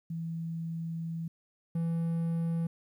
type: tone pair in turn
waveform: sine / triangle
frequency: 164.81 / 166.34 Hz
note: E3 / E3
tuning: 0 / +16 cents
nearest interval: unison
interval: 16 cents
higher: second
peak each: -33 / -26 dBFS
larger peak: second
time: 0.1-1.28 / 1.75-2.67 s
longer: first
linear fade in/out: 5 ms
effects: 11-bit